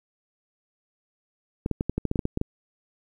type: clicks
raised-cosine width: 3 ms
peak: -12 dBFS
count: 12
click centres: 1.661 / 1.713 / 1.809 / 1.896 / 1.98 / 2.053 / 2.114 / 2.158 / 2.192 / 2.254 / 2.374 / 2.414 s
effects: 9-bit